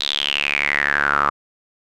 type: tone with band-pass filter sweep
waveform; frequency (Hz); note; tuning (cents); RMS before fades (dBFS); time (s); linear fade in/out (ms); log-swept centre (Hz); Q
sawtooth; 71.8; D2; -39; -20; 0-1.3; 10; 3900 to 1200; 7.9
effects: none